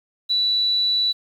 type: tone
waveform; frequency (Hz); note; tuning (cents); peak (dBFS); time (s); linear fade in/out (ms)
sine; 3951; B7; 0; -17; 0.29-1.13; 20
effects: 8-bit